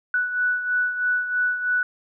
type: beating tone pair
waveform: sine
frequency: 1480 / 1483.1 Hz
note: F#6 / F#6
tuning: 0 / +4 cents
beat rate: 3.1 Hz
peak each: -21 / -28 dBFS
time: 0.14-1.83 s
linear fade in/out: 2 ms
effects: none